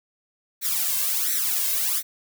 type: noise with flanger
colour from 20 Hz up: blue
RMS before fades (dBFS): -24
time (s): 0.61-2.03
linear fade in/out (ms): 50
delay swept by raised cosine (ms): 0.5 to 1.9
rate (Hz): 1.4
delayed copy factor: +1
effects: none